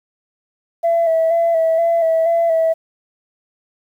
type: tone with vibrato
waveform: sine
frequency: 662 Hz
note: E5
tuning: 7 cents sharp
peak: -11 dBFS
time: 0.83-2.74 s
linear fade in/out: 20 ms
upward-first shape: square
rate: 2.1 Hz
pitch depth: 29 cents each way
effects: tanh soft clip ceiling -9 dBFS + 8-bit